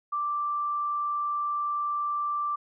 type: tone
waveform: sine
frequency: 1174.7 Hz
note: D6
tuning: in tune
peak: -26 dBFS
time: 0.12-2.56 s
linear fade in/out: 10 ms
effects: none